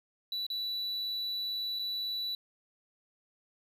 triangle tone with dropouts, 3951 Hz, B7, in tune, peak -31 dBFS, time 0.32-2.35 s, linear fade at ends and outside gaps 2 ms, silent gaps 0.466-0.501 / 1.789-1.793 s, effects none

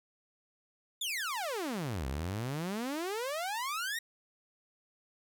sawtooth exponential two-way sweep, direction down then up, 3661 to 62.7 to 1921 Hz, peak -30 dBFS, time 1.01-3.99 s, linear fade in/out 5 ms, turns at 2.07 s, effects none

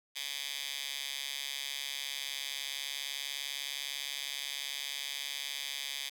10% pulse tone with high-pass filter, 139.8 Hz, C#3, 15 cents sharp, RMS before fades -39 dBFS, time 0.15-6.1 s, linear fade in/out 20 ms, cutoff 3100 Hz, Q 2, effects none

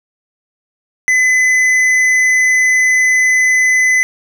sine tone with hard clipping, 2018 Hz, B6, 37 cents sharp, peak -10 dBFS, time 1.08-4.03 s, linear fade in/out 0 ms, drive 7 dB, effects none

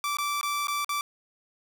sawtooth tone with dropouts, 1165 Hz, D6, 14 cents flat, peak -23 dBFS, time 0.04-1.01 s, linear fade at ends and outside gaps 1 ms, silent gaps 0.17-0.185 / 0.412-0.43 / 0.671-0.682 / 0.846-0.892 s, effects none

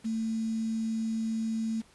sine tone with quantisation, 223.2 Hz, A3, 25 cents sharp, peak -28 dBFS, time 0.04-1.82 s, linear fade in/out 20 ms, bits 8, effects pink hiss -60 dBFS RMS until 1.94 s + resampled to 24000 Hz

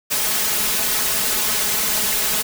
white noise with comb filter, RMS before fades -20 dBFS, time 0.1-2.43 s, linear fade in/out 20 ms, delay 4.7 ms, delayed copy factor +0.9, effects none

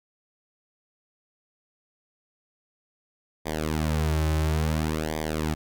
sawtooth tone with flanger, 77.9 Hz, D#2, 3 cents sharp, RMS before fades -26 dBFS, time 3.45-5.55 s, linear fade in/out 20 ms, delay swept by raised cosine 0.72 to 4.32 ms, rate 0.58 Hz, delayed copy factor -1, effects none

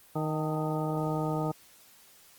harmonic tone with a mistuned harmonic, 155.56 Hz, D#3, in tune, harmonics 1 / 2 / 3 / 4 / 5 / 6 / 8, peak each -31 / -34 / -36 / -37 / -38 / -39 / -40 dBFS, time 0.15-1.52 s, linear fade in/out 10 ms, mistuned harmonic 6, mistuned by -64 cents, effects white hiss -57 dBFS RMS until 2.38 s + Opus 32 kbps

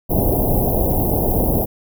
pink band-stop noise, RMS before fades -17 dBFS, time 0.09-1.66 s, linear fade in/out 20 ms, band 800 to 12000 Hz, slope 48 dB/octave, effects none

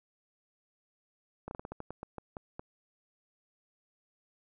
slowing click train, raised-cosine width 1 ms, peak -26 dBFS, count 12, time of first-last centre 1.48-2.595 s, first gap 31 ms, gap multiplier 1.22, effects none

